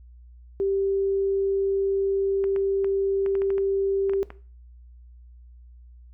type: tone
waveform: sine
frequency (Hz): 391.7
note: G4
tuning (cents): -1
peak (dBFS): -21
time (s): 0.6-4.23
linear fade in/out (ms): 0
type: clicks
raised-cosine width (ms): 0.5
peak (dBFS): -24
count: 11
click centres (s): 2.441 / 2.562 / 2.845 / 3.262 / 3.353 / 3.419 / 3.504 / 3.581 / 4.096 / 4.135 / 4.304
effects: noise-tail reverb RT60 0.4 s tail -17 dB re dry + added 60 Hz sine -45 dBFS peak until 6.13 s